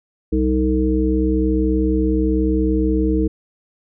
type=harmonic tone with a mistuned harmonic; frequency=64.4 Hz; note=C2; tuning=27 cents flat; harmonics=1 / 3 / 5 / 7; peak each=-19 / -23 / -18 / -23 dBFS; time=0.32-3.28 s; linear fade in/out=10 ms; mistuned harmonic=5; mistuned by=-43 cents; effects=none